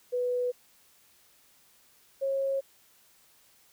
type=tone pair in turn; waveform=sine; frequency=493.9 / 544 Hz; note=B4 / C#5; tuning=0 / -33 cents; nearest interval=major second; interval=167 cents; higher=second; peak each=-26 dBFS; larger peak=neither; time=0.12-0.52 / 2.21-2.61 s; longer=neither; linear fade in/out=20 ms; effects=white hiss -62 dBFS RMS until 3.72 s